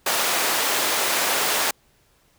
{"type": "high-pass noise", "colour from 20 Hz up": "pink", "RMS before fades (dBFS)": -22, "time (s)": [0.06, 1.71], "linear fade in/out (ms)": 5, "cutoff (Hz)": 540, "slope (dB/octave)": 12, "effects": ["pink hiss -61 dBFS RMS until 2.38 s"]}